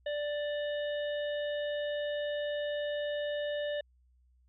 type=harmonic tone with a mistuned harmonic; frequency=587.3 Hz; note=D5; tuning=in tune; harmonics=1 / 3 / 5 / 6; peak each=-32 / -42 / -46 / -48 dBFS; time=0.06-3.81 s; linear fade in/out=5 ms; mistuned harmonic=6; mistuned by=+70 cents; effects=added 62 Hz sine -63 dBFS peak until 4.48 s